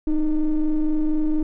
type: ring-modulated tone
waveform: triangle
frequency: 147.9 Hz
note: D3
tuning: 13 cents sharp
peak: -11 dBFS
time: 0.07-1.43 s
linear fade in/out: 5 ms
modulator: 160 Hz
effects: tanh soft clip ceiling -11 dBFS